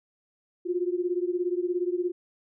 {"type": "beating tone pair", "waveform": "sine", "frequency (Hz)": [350, 367], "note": ["F4", "F#4"], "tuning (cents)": [4, -14], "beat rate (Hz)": 17, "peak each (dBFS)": [-27, -29], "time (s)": [0.65, 2.12], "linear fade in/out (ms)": 20, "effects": []}